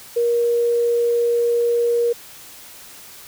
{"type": "tone", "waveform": "sine", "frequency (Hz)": 473.1, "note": "A#4", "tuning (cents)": 26, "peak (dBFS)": -15, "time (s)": [0.16, 2.13], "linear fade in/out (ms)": 10, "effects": ["white hiss -41 dBFS RMS until 3.27 s"]}